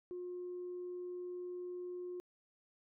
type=tone; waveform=sine; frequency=358 Hz; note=F4; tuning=43 cents sharp; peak=-40 dBFS; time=0.11-2.2 s; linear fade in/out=0 ms; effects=tanh soft clip ceiling -37 dBFS